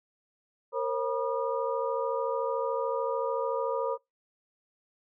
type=tone cluster; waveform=sine; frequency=463.4 / 537 / 965 / 1215 Hz; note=A#4 / C5 / B5 / D#6; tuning=-10 / +45 / -40 / -42 cents; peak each=-31 / -31 / -34 / -37 dBFS; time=0.72-3.98 s; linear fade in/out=50 ms; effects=noise-tail reverb RT60 0.2 s tail -26 dB re dry